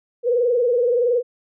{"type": "tone with frequency modulation", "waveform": "sine", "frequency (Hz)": 485, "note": "B4", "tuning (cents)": -31, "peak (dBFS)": -15, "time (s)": [0.23, 1.23], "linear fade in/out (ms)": 50, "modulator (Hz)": 21.4, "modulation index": 1.1, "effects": []}